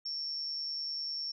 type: tone with amplitude modulation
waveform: sine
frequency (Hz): 5450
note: F8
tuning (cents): -43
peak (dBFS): -32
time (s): 0.05-1.32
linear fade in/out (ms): 10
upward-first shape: sine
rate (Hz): 150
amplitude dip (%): 50
effects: none